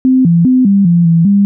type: tone with pitch steps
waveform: sine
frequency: 258.9 / 169.2 / 255.7 / 198.4 / 171.6 / 166.3 / 200.6 Hz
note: C4 / E3 / C4 / G3 / F3 / E3 / G3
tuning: -18 / +45 / -40 / +21 / -30 / +16 / +40 cents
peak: -5 dBFS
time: 0.05-1.45 s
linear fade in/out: 0 ms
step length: 200 ms
effects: none